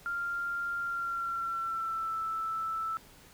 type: tone with pitch glide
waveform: sine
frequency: 1393 to 1320.1 Hz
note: F6 to E6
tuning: -5 to +2 cents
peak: -31 dBFS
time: 0.06-2.97 s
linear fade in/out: 0 ms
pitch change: -93 cents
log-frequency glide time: 0.78-2.19 s
effects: pink hiss -56 dBFS RMS until 3.33 s